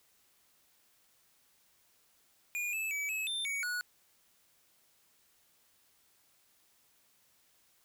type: tone with pitch steps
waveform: square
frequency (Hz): 2434 / 2617 / 2288 / 2580 / 3576 / 2245 / 1462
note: D#7 / E7 / D7 / E7 / A7 / C#7 / F#6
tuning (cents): -39 / -13 / -46 / -38 / +27 / +21 / -21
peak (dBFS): -34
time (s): 2.55-3.81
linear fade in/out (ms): 0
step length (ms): 180
effects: white hiss -69 dBFS RMS until 7.84 s